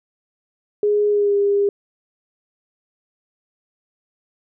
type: tone with pitch glide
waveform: sine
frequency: 415.3 to 403.5 Hz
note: G#4 to G#4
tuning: 0 to -50 cents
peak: -14 dBFS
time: 0.83-1.69 s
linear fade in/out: 2 ms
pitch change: -50 cents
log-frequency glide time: 1.09-1.35 s
effects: none